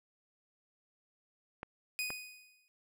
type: clicks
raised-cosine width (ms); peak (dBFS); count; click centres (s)
0.5; -25; 2; 1.631 / 2.104
type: tone with exponential decay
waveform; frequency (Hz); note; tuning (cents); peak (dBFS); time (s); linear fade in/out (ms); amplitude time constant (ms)
sawtooth; 2489; D#7; 0; -29; 1.99-2.68; 0; 150
effects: none